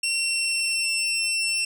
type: tone with pitch glide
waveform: 20% pulse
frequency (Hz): 2726 to 2699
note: F7 to E7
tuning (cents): -43 to +40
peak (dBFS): -17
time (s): 0.03-1.65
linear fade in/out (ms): 5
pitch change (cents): -17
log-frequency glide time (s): 0.15-0.94
effects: none